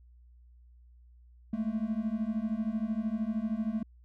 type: beating tone pair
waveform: triangle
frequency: 212.2 / 225.2 Hz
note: G#3 / A3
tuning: +38 / +40 cents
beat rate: 13 Hz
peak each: -31 / -30 dBFS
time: 1.53-3.83 s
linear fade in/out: 5 ms
effects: added 60 Hz sine -54 dBFS peak until 4.04 s